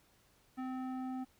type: tone with low-pass filter sweep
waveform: square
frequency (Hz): 258.2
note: C4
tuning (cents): -23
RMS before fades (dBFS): -40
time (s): 0.57-1.25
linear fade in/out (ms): 20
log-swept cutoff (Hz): 1500 to 850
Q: 1.1
effects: pink hiss -69 dBFS RMS until 1.39 s